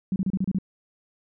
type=tone bursts; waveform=sine; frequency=190 Hz; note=F#3; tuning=46 cents sharp; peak=-21 dBFS; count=7; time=0.12-0.586 s; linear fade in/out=2 ms; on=40 ms; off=31 ms; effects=none